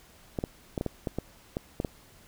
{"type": "clicks", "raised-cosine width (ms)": 2, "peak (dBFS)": -16, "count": 10, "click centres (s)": [0.388, 0.439, 0.778, 0.811, 0.863, 1.072, 1.186, 1.569, 1.801, 1.848], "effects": ["pink hiss -56 dBFS RMS until 2.27 s"]}